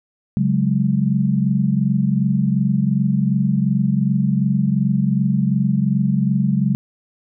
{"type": "chord", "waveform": "sine", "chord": "C# suspended fourth", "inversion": "none", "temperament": "equal", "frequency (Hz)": [138.59, 185, 207.7], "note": ["C#3", "F#3", "G#3"], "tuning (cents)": [0, 0, 0], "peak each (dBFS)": -19, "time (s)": [0.37, 6.75], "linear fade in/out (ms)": 0, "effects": []}